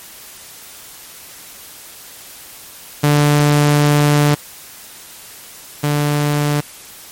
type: tone pair in turn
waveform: sawtooth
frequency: 146.9 / 146.9 Hz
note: D3 / D3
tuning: +1 / +1 cents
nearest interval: unison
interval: 0 cents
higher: neither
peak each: -6 / -10 dBFS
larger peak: first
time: 3.03-4.35 / 5.83-6.61 s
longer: first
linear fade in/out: 10 ms
effects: white hiss -37 dBFS RMS until 7.11 s + MP3 64 kbps